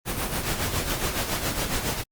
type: noise with tremolo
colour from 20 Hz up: pink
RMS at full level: -25 dBFS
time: 0.05-2.04 s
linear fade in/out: 50 ms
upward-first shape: sine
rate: 7.2 Hz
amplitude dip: 55%
effects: Opus 32 kbps